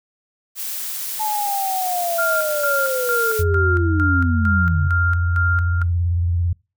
blue noise, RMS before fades -27 dBFS, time 0.55-3.44 s, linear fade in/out 50 ms
sine linear sweep, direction down, 869 to 128.6 Hz, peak -20 dBFS, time 1.19-4.89 s, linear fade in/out 20 ms
sine tone with tremolo, 1396.9 Hz, F6, in tune, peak -18 dBFS, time 2.18-5.83 s, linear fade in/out 10 ms, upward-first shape square, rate 2.2 Hz, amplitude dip 65%
sine tone with vibrato, 86.4 Hz, F2, 18 cents flat, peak -16 dBFS, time 3.39-6.53 s, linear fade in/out 5 ms, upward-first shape sine, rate 18 Hz, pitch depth 61 cents each way
effects noise-tail reverb RT60 0.3 s tail -26 dB re dry

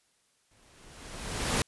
pink noise with exponential growth, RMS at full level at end -25 dBFS, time 0.51-1.62 s, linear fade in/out 2 ms, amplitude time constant 240 ms, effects white hiss -70 dBFS RMS until 1.67 s + resampled to 24000 Hz

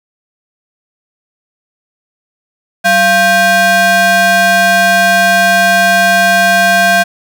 square ring-modulated tone, 440 Hz, A4, in tune, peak -4 dBFS, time 2.84-7.04 s, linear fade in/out 20 ms, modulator 1130 Hz, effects none

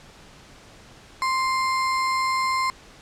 sine tone with sample-and-hold, 1046.5 Hz, C6, in tune, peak -20 dBFS, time 1.22-2.7 s, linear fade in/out 0 ms, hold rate 3150 Hz, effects pink hiss -48 dBFS RMS until 3.01 s + low-pass 7000 Hz 12 dB/octave

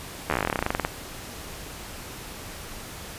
slowing click train, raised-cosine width 0.5 ms, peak -8 dBFS, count 21, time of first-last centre 0.3-0.849 s, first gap 12 ms, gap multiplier 1.08, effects pink hiss -39 dBFS RMS until 3.18 s + resampled to 32000 Hz

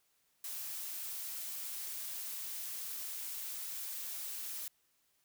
blue noise, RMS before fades -42 dBFS, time 0.44-4.68 s, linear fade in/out 2 ms, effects white hiss -75 dBFS RMS until 5.24 s

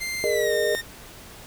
sawtooth tone with pitch glide, 2093 to 1832.6 Hz, C7 to A#6, 0 to -30 cents, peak -24 dBFS, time 0-0.82 s, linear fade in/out 20 ms, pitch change -230 cents, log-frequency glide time 0.24-0.53 s
sine chord, Ab suspended second, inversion none, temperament equal with one note detuned, 415.3 / 466.2 / 607.7 Hz, Ab4 / Bb4 / Eb5, 0 / 0 / -41 cents, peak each -25 dBFS, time 0.24-0.75 s, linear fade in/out 0 ms
effects pink hiss -44 dBFS RMS until 1.46 s

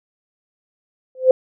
sine tone with exponential growth, 516 Hz, C5, 24 cents flat, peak -3 dBFS, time 1.15-1.31 s, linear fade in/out 2 ms, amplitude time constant 34 ms, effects none

